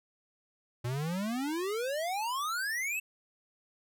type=exponential sweep; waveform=square; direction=up; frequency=116.6 to 2696 Hz; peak=-32 dBFS; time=0.84-3 s; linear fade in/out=10 ms; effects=none